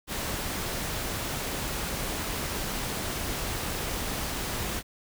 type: noise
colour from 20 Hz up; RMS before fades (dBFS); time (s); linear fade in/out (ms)
pink; -32; 0.07-4.83; 50
effects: none